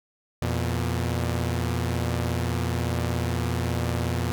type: tone pair together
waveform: sawtooth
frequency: 85.1 / 119.37 Hz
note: F2 / A#2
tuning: -44 / +42 cents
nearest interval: tritone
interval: 586 cents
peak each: -23 dBFS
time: 0.42-4.32 s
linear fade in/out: 0 ms
effects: none